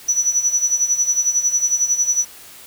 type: tone with tremolo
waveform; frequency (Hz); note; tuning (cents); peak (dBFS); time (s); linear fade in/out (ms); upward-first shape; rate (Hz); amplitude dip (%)
sine; 5920; F#8; 0; -12; 0.08-2.25; 10; sine; 11; 75
effects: white hiss -41 dBFS RMS until 2.66 s